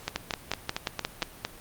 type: two click trains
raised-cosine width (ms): 0.2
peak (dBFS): -11 / -10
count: 7 / 7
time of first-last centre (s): 0.08-1.45 / 0.16-1.228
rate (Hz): 4.38 / 5.62
effects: pink hiss -48 dBFS RMS until 1.6 s + Opus 48 kbps